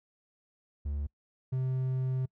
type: tone pair in turn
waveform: triangle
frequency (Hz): 72.2 / 129.84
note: D2 / C3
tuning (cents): -29 / -13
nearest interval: minor seventh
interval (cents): 1016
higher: second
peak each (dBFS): -29 / -26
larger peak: second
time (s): 0.85-1.07 / 1.52-2.26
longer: second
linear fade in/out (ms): 10
effects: noise-tail reverb RT60 0.1 s tail -26 dB re dry